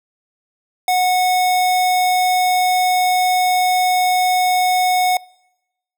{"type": "tone", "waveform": "square", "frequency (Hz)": 733, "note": "F#5", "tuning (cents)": -16, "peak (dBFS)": -14, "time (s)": [0.88, 5.17], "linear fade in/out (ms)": 2, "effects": ["noise-tail reverb RT60 0.9 s tail -25 dB re dry"]}